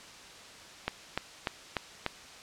click train, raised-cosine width 0.3 ms, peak -13 dBFS, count 5, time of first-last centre 0.88-2.063 s, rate 3.38 Hz, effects white hiss -49 dBFS RMS until 2.42 s + low-pass 6000 Hz 12 dB/octave

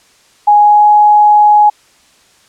sine tone with pitch glide, 830.6 to 837.3 Hz, G#5 to G#5, 0 to +14 cents, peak -3 dBFS, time 0.47-1.7 s, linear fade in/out 10 ms, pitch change +14 cents, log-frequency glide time 0.59-0.87 s, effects white hiss -48 dBFS RMS until 2.48 s + low-pass 8000 Hz 12 dB/octave

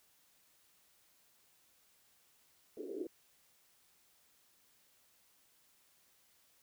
pink band-pass noise, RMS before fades -43 dBFS, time 2.77-3.07 s, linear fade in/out 2 ms, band 310 to 450 Hz, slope 48 dB/octave, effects white hiss -70 dBFS RMS until 6.62 s

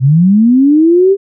sine linear sweep, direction up, 123.3 to 401.6 Hz, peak -4 dBFS, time 0-1.17 s, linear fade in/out 50 ms, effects none

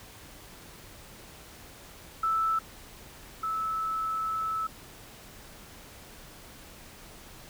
sine tone pair in turn, 1317 / 1306.4 Hz, E6 / E6, -2 / -16 cents, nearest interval unison, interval 14 cents, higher first, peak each -24 / -28 dBFS, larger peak first, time 2.23-2.59 / 3.43-4.67 s, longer second, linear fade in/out 5 ms, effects pink hiss -49 dBFS RMS until 7.49 s

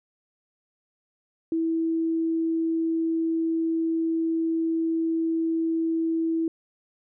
sine tone, 326.9 Hz, E4, 14 cents flat, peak -22 dBFS, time 1.52-6.48 s, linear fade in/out 2 ms, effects none

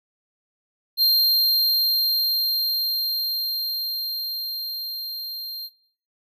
square tone with level ramp, 4186 Hz, C8, in tune, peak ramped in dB -15 to -31 dBFS, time 0.97-5.7 s, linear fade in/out 50 ms, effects noise-tail reverb RT60 0.6 s tail -20 dB re dry

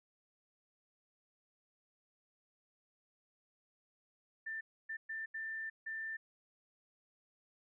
sine tone bursts at uneven times, 1783 Hz, A6, 22 cents sharp, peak -39 dBFS, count 5, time 4.46-4.61 / 4.89-4.97 / 5.09-5.26 / 5.34-5.7 / 5.86-6.17 s, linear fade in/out 10 ms, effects none

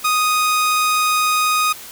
sawtooth tone, 1244.5 Hz, D#6, in tune, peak -11 dBFS, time 0.04-1.73 s, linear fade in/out 10 ms, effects white hiss -36 dBFS RMS until 1.91 s

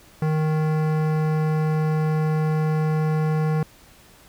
sine tone with hard clipping, 155.56 Hz, D#3, in tune, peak -21 dBFS, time 0.22-3.63 s, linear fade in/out 2 ms, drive 17 dB, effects pink hiss -51 dBFS RMS until 4.28 s

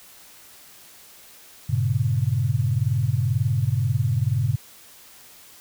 sine chord, G diminished, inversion none, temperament equal, 98 / 116.54 / 138.59 Hz, G2 / Bb2 / Db3, 0 / 0 / 0 cents, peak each -25 / -22 / -24 dBFS, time 1.69-4.56 s, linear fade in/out 10 ms, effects white hiss -48 dBFS RMS until 5.6 s

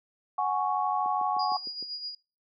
sine chord, F# suspended second, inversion none, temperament just, 740 / 832.5 / 1110 Hz, F#5 / G#5 / C#6, 0 / +4 / +2 cents, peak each -29 dBFS, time 0.38-1.57 s, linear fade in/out 5 ms
click train, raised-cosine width 3 ms, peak -26 dBFS, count 6, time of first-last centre 1.06-1.826 s, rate 6.53 Hz
sine tone with tremolo, 4879 Hz, D#8, 35 cents flat, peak -32 dBFS, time 1.39-2.15 s, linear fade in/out 5 ms, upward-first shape sine, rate 7.8 Hz, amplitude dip 55%
effects noise-tail reverb RT60 0.4 s tail -24 dB re dry + high-pass 400 Hz 12 dB/octave

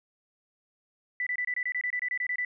sine tone bursts, 1983 Hz, B6, 7 cents sharp, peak -27 dBFS, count 14, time 1.2-2.449 s, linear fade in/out 2 ms, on 66 ms, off 25 ms, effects none

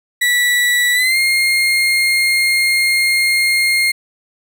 35% pulse tone with pitch glide, 1953 to 2130 Hz, B6 to C7, -20 to +30 cents, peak -10 dBFS, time 0.21-3.92 s, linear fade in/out 10 ms, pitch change +150 cents, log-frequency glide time 0.93-1.18 s, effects none

